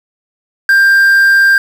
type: tone with quantisation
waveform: triangle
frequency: 1589 Hz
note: G6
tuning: 23 cents sharp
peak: -3 dBFS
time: 0.69-1.58 s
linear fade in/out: 2 ms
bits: 5
effects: none